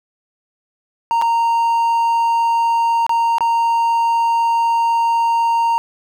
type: tone with dropouts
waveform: triangle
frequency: 926 Hz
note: A#5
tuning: 12 cents flat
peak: -11 dBFS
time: 1.11-5.78 s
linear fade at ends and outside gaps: 0 ms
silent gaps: 1.215-1.221 / 3.065-3.094 / 3.383-3.407 s
effects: none